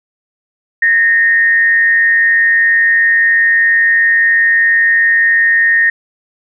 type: tone with frequency modulation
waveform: sine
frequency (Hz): 1843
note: A#6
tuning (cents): -20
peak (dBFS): -7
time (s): 0.82-5.9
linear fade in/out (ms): 5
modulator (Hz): 167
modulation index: 0.32
effects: none